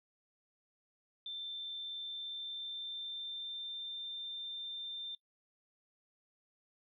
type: tone with pitch glide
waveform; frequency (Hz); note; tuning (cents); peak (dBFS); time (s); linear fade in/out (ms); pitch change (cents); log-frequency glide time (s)
sine; 3558 to 3585; A7 to A7; +19 to +32; -40; 1.26-5.15; 2; +13; 1.96-4
effects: noise-tail reverb RT60 0.1 s tail -19 dB re dry